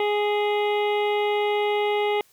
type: harmonic tone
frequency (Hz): 415.3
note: G#4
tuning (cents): 0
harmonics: 1 / 2 / 3 / 5 / 6 / 7 / 8 / 9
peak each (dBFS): -22 / -26 / -38 / -31 / -40 / -36 / -41 / -44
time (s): 0-2.21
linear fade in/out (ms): 2
effects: white hiss -59 dBFS RMS until 2.32 s